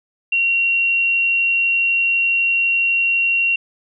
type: tone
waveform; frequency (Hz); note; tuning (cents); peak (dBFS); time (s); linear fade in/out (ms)
sine; 2746; F7; -30; -14; 0.32-3.56; 5
effects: none